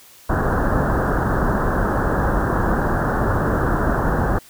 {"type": "low-pass noise", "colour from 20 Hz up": "pink", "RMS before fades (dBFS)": -19, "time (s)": [0.29, 4.39], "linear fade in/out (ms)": 10, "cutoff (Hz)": 1700, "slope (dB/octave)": 96, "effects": ["white hiss -47 dBFS RMS until 4.49 s"]}